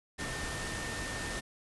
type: tone in noise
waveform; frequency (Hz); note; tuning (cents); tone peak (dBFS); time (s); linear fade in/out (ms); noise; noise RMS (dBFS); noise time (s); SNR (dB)
sine; 1812; A#6; -50; -41; 0.18-1.41; 20; pink; -38; 0.18-1.41; -6
effects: resampled to 24000 Hz